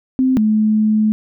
sine tone pair in turn, 259.6 / 215.2 Hz, C4 / A3, -13 / -38 cents, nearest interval minor third, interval 325 cents, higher first, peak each -11 dBFS, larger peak neither, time 0.19-0.37 / 0.37-1.12 s, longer second, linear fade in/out 0 ms, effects none

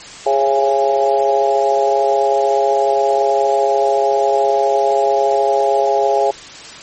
harmonic tone with a mistuned harmonic, 137.4 Hz, C#3, 15 cents flat, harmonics 3 / 4 / 5 / 6, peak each -17 / -17 / -17 / -17 dBFS, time 0.26-6.31 s, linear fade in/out 5 ms, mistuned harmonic 5, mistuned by -21 cents, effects white hiss -34 dBFS RMS until 6.82 s + MP3 32 kbps

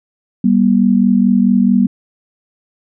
sine tone pair together, 195.7 / 240.3 Hz, G3 / B3, -3 / -47 cents, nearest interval major third, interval 356 cents, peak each -11 dBFS, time 0.44-1.87 s, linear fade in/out 5 ms, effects none

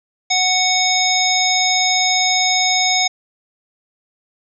harmonic tone with a mistuned harmonic, 740 Hz, F#5, in tune, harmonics 1 / 3 / 5 / 7 / 9, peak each -20 / -20 / -20 / -20 / -20 dBFS, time 0.3-3.08 s, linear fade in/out 10 ms, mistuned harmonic 9, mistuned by -17 cents, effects none

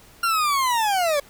40% pulse linear sweep, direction down, 1396.9 to 554 Hz, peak -18 dBFS, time 0.23-1.2 s, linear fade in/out 5 ms, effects pink hiss -50 dBFS RMS until 1.29 s

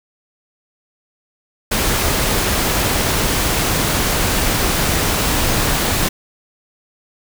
pink noise, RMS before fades -17 dBFS, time 1.71-6.09 s, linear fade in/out 10 ms, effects none

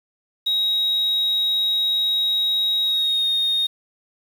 sine tone with pitch glide, 3801 to 3706 Hz, A#7 to A#7, +33 to -11 cents, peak -16 dBFS, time 0.46-3.67 s, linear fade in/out 10 ms, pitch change -44 cents, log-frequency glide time 2.83-3.26 s, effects tanh soft clip ceiling -15 dBFS + 7-bit

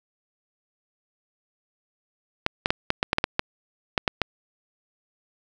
clicks, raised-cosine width 0.3 ms, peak -4 dBFS, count 12, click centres 2.464 / 2.659 / 2.705 / 2.904 / 3.029 / 3.131 / 3.184 / 3.241 / 3.394 / 3.978 / 4.078 / 4.217 s, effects none

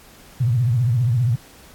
sine tone with vibrato, 120.5 Hz, B2, 42 cents flat, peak -15 dBFS, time 0.4-1.36 s, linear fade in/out 10 ms, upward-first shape triangle, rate 15 Hz, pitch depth 200 cents each way, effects pink hiss -47 dBFS RMS until 1.74 s + AAC 64 kbps

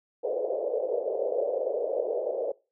pink band-pass noise, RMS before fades -29 dBFS, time 0.23-2.52 s, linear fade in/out 10 ms, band 450 to 590 Hz, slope 48 dB/octave, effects noise-tail reverb RT60 0.3 s tail -22 dB re dry

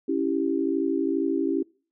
sine chord, C# diminished, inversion none, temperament equal, 277.2 / 329.6 / 392 Hz, C#4 / E4 / G4, 0 / 0 / 0 cents, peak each -26 / -26 / -28 dBFS, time 0.08-1.63 s, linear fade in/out 10 ms, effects noise-tail reverb RT60 0.4 s tail -24 dB re dry

